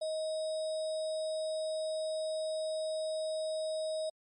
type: tone with sample-and-hold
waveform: sine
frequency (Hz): 630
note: D#5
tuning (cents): +21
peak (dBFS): -32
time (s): 0.01-4.1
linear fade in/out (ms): 10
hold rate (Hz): 4410
effects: low-pass 12000 Hz 12 dB/octave + MP3 48 kbps